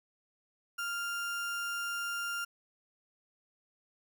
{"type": "tone", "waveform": "35% pulse", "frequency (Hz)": 1396.9, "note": "F6", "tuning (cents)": 0, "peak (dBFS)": -32, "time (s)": [0.78, 2.45], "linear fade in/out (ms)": 10, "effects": []}